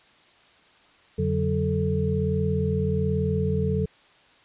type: tone cluster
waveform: sine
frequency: 88.1 / 144.9 / 186.2 / 437.7 Hz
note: F2 / D3 / F#3 / A4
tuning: +16 / -23 / +11 / -9 cents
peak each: -27 dBFS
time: 1.18-3.86 s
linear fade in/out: 10 ms
effects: white hiss -56 dBFS RMS until 4.44 s + resampled to 8000 Hz